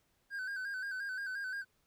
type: tone with vibrato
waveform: triangle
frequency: 1564 Hz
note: G6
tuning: 4 cents flat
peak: -35 dBFS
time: 0.3-1.65 s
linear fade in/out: 50 ms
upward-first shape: square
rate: 5.7 Hz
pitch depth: 56 cents each way
effects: pink hiss -75 dBFS RMS until 1.86 s